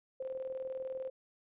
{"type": "tone with tremolo", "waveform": "sine", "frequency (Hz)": 523.3, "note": "C5", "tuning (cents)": 0, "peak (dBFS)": -35, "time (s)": [0.2, 1.1], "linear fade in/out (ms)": 5, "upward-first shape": "square", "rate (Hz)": 20, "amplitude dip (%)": 50, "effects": ["resampled to 8000 Hz"]}